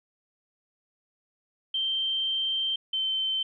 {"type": "tone pair in turn", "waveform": "sine", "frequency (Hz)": [3136, 3093], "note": ["G7", "G7"], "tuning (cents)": [0, -24], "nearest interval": "unison", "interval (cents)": 24, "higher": "first", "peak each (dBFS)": -25, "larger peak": "neither", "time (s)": [[1.74, 2.76], [2.93, 3.43]], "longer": "first", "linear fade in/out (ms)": 5, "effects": []}